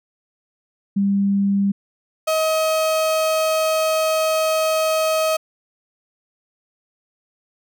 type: tone pair in turn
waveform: sine / 35% pulse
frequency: 198.7 / 633.6 Hz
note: G3 / D#5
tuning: +24 / +31 cents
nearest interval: octave + minor sixth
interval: 2007 cents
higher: second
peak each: -15 dBFS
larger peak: neither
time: 0.96-1.72 / 2.27-5.37 s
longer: second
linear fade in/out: 10 ms
effects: none